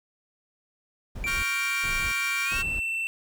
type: noise bursts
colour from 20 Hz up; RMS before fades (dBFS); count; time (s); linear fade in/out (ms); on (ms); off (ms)
brown; -35; 3; 1.15-2.8; 10; 290; 390
type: tone with pitch glide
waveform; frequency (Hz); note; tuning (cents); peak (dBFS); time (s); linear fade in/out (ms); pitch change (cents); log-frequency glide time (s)
triangle; 2349 to 2683; D7 to E7; 0 to +30; -25; 1.24-3.07; 0; +230; 2.44-2.58
type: chord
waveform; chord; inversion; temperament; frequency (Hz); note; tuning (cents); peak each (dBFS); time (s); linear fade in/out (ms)
sawtooth; G half-diminished seventh; second; equal; 1108.7 / 1396.9 / 1568 / 1864.7; Db6 / F6 / G6 / Bb6; 0 / 0 / 0 / 0; -32 / -30 / -32 / -33; 1.26-2.63; 20
effects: none